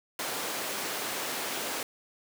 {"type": "high-pass noise", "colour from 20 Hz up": "pink", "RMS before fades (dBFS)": -34, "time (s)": [0.19, 1.83], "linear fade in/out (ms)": 2, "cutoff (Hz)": 370, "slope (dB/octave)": 12, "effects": []}